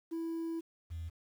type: tone pair in turn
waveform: sine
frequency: 329.6 / 82.62 Hz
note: E4 / E2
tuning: 0 / +4 cents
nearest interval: 2 octaves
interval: 2396 cents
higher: first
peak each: -32 / -37 dBFS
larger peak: first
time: 0.11-0.61 / 0.9-1.1 s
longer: first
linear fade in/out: 20 ms
effects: tanh soft clip ceiling -34 dBFS + 10-bit